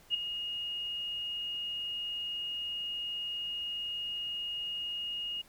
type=tone with ADSR envelope; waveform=sine; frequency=2861 Hz; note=F7; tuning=41 cents sharp; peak=-24 dBFS; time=0.1-5.42 s; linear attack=44 ms; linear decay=7 ms; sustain=-10 dB; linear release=12 ms; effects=pink hiss -60 dBFS RMS until 5.48 s